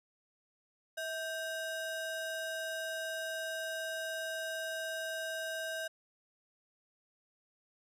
square ring-modulated tone, 1108.7 Hz, C#6, in tune, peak -34 dBFS, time 0.97-5.88 s, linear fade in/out 10 ms, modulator 462 Hz, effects resampled to 32000 Hz

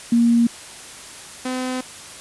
sine / sawtooth tone pair in turn, 234.7 / 255.4 Hz, A#3 / C4, +12 / -42 cents, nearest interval minor second, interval 146 cents, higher second, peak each -12 / -19 dBFS, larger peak first, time 0.12-0.47 / 1.45-1.81 s, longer second, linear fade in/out 5 ms, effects white hiss -38 dBFS RMS until 2.2 s + resampled to 24000 Hz

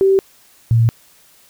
sine tone pair in turn, 386.9 / 115.03 Hz, G4 / A#2, -23 / -23 cents, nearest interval octave + major sixth, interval 2100 cents, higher first, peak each -9 dBFS, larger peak neither, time 0.01-0.19 / 0.71-0.89 s, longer neither, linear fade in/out 0 ms, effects white hiss -50 dBFS RMS until 1.49 s

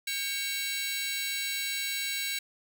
sawtooth tone cluster, 1604 / 2236 / 2746 / 3929 Hz, G6 / C#7 / F7 / B7, +39 / +14 / -30 / -10 cents, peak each -37 / -31 / -37 / -31 dBFS, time 0.07-2.39 s, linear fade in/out 5 ms, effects none

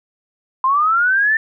sine linear sweep, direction up, 1026 to 1800 Hz, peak -12 dBFS, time 0.64-1.37 s, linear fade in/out 2 ms, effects none

